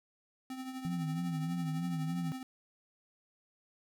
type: tone with tremolo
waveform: square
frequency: 260 Hz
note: C4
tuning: 11 cents flat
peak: -38 dBFS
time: 0.5-2.43 s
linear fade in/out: 2 ms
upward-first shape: triangle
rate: 12 Hz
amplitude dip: 60%
type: tone with vibrato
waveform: sine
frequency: 165.9 Hz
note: E3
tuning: 11 cents sharp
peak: -33 dBFS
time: 0.85-2.32 s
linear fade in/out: 0 ms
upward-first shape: sine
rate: 3.2 Hz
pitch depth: 110 cents each way
effects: none